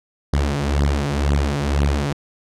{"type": "beating tone pair", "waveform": "sawtooth", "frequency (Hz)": [70.2, 72.2], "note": ["C#2", "D2"], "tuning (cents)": [22, -29], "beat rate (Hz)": 2, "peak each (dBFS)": -16, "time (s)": [0.33, 2.13], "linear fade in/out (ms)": 5, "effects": ["low-pass 8000 Hz 12 dB/octave"]}